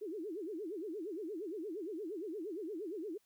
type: tone with vibrato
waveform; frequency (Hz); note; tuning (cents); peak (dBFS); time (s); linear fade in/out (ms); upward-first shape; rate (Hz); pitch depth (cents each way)
sine; 370; F#4; 0; -39; 0.01-3.18; 10; sine; 8.6; 300
effects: white hiss -75 dBFS RMS until 3.25 s